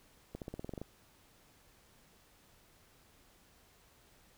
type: accelerating click train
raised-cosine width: 2 ms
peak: -28 dBFS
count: 10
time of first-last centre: 0.35-0.816 s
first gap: 68 ms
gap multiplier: 0.93
effects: pink hiss -65 dBFS RMS until 4.37 s